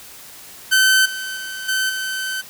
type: tone with level steps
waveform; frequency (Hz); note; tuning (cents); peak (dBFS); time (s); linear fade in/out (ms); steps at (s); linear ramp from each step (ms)
sawtooth; 1533; G6; -39; -8 / -22 / -24 / -14 / -19; 0.71-2.42; 20; 1.05 / 1.36 / 1.68 / 1.89; 10
effects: white hiss -40 dBFS RMS until 2.49 s